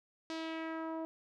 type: tone with low-pass filter sweep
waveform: sawtooth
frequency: 323.2 Hz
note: E4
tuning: 34 cents flat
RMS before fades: -40 dBFS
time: 0.3-1.05 s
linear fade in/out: 0 ms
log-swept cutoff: 5100 to 760 Hz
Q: 1.7
effects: none